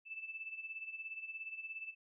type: tone with tremolo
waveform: sine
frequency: 2637 Hz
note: E7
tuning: in tune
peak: -40 dBFS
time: 0.05-1.95 s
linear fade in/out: 50 ms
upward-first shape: sine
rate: 17 Hz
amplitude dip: 70%
effects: none

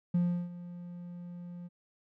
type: tone with ADSR envelope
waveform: triangle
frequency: 175.3 Hz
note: F3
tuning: 7 cents sharp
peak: -21 dBFS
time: 0.14-1.69 s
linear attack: 8 ms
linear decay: 340 ms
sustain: -18 dB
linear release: 27 ms
effects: tanh soft clip ceiling -19 dBFS

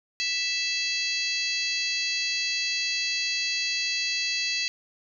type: harmonic tone with a mistuned harmonic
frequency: 659.3 Hz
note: E5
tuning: in tune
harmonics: 3 / 4 / 5 / 6 / 7 / 8 / 9 / 10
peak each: -35 / -30 / -37 / -32 / -30 / -43 / -41 / -38 dBFS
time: 0.2-4.68 s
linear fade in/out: 0 ms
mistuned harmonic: 6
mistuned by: +55 cents
effects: none

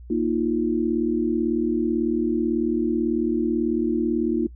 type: chord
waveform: sine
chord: Bb suspended fourth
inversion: none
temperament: equal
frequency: 233.1 / 311.1 / 349.2 Hz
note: Bb3 / Eb4 / F4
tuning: 0 / 0 / 0 cents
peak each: -24 dBFS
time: 0.1-4.47 s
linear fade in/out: 5 ms
effects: noise-tail reverb RT60 0.1 s tail -21 dB re dry + added 60 Hz sine -39 dBFS peak until 4.55 s

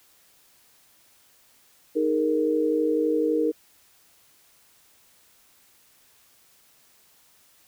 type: chord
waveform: sine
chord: D# suspended fourth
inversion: none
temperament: just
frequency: 311.1 / 414.8 / 466.7 Hz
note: D#4 / G#4 / A#4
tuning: 0 / -2 / +2 cents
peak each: -24 / -29 / -23 dBFS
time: 1.95-3.52 s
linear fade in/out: 20 ms
effects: white hiss -59 dBFS RMS until 7.67 s

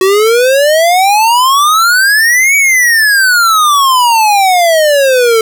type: exponential two-way sweep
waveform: square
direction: up then down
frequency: 371.1 to 2281 to 439.8 Hz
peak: -6 dBFS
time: 0.01-5.41 s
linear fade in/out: 2 ms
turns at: 2.56 s
effects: 8-bit

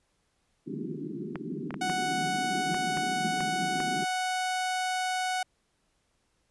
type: band-pass noise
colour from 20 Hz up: pink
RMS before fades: -36 dBFS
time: 0.66-4.05 s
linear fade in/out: 20 ms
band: 150 to 400 Hz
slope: 96 dB/octave
type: clicks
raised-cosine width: 0.5 ms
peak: -21 dBFS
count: 8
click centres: 1.357 / 1.707 / 1.742 / 1.898 / 2.745 / 2.972 / 3.406 / 3.803 s
type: tone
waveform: sawtooth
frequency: 740 Hz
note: F#5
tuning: in tune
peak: -24 dBFS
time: 1.81-5.43 s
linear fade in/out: 5 ms
effects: pink hiss -73 dBFS RMS until 6.5 s + resampled to 24000 Hz

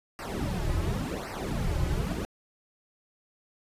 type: noise with flanger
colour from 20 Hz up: brown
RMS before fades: -30 dBFS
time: 0.19-2.25 s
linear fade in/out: 0 ms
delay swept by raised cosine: 0.28 to 4.38 ms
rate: 0.91 Hz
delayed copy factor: -0.9
effects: resampled to 32000 Hz

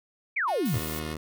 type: exponential sweep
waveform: sine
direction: down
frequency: 2459 to 92.8 Hz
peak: -24 dBFS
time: 0.36-0.79 s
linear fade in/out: 10 ms
type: tone with vibrato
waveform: 5% pulse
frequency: 359.6 Hz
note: F#4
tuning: 49 cents flat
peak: -28 dBFS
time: 0.47-1.15 s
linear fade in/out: 20 ms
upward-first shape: triangle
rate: 6.3 Hz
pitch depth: 26 cents each way
type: noise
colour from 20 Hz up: blue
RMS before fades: -38 dBFS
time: 0.65-1 s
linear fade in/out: 10 ms
type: tone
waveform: 10% pulse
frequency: 77.9 Hz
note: D#2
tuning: 3 cents sharp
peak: -24 dBFS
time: 0.73-1.17 s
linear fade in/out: 5 ms
effects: none

